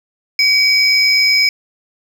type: tone pair together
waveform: triangle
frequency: 2272 / 5100 Hz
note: C#7 / D#8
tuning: +42 / +42 cents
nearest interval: octave + major second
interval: 1400 cents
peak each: -11 dBFS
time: 0.39-1.49 s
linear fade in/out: 2 ms
effects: none